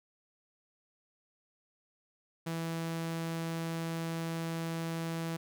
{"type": "tone", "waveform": "sawtooth", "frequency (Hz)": 164.81, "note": "E3", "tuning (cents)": 0, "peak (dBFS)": -30, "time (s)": [2.46, 5.37], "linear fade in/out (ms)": 10, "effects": []}